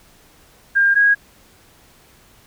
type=tone pair in turn; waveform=sine; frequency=1605 / 1644.4 Hz; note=G6 / G#6; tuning=+40 / -18 cents; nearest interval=unison; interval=42 cents; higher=second; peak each=-11 / -10 dBFS; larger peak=second; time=0.75-0.95 / 0.95-1.15 s; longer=neither; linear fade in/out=20 ms; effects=pink hiss -51 dBFS RMS until 2.46 s